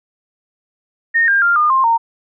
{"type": "tone with pitch steps", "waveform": "sine", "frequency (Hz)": [1841, 1602.7, 1395.2, 1214.6, 1057.4, 920.5], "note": ["A#6", "G6", "F6", "D#6", "C6", "A#5"], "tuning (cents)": [-22, 38, -2, -42, 18, -22], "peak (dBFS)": -10, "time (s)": [1.14, 1.98], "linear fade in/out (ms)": 20, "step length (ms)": 140, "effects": []}